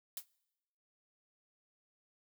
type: noise with exponential decay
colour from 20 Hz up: blue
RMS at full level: -36 dBFS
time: 0.17-0.26 s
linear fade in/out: 2 ms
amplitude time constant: 18 ms
effects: noise-tail reverb RT60 1.0 s tail -24 dB re dry